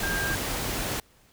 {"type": "tone in noise", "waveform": "sine", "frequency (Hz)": 1600, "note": "G6", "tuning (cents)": 35, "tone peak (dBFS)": -28, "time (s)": [0.03, 0.35], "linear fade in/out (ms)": 2, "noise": "pink", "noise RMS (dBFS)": -30, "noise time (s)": [0, 1], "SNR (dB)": -1, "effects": ["pink hiss -60 dBFS RMS until 1.32 s"]}